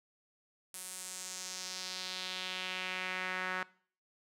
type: tone with band-pass filter sweep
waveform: sawtooth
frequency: 184.8 Hz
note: F#3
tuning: 2 cents flat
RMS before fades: -40 dBFS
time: 0.74-3.63 s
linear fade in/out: 2 ms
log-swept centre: 10000 to 1600 Hz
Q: 2.1
effects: noise-tail reverb RT60 0.5 s tail -21 dB re dry